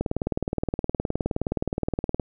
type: click train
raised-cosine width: 2 ms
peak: -11 dBFS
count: 43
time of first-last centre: 0.01-2.197 s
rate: 19.2 Hz
effects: none